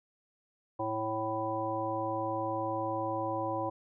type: harmonic tone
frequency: 110 Hz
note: A2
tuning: in tune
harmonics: 1 / 3 / 5 / 7 / 9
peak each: -42 / -37 / -36 / -37 / -36 dBFS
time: 0.79-3.7 s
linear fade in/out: 10 ms
effects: none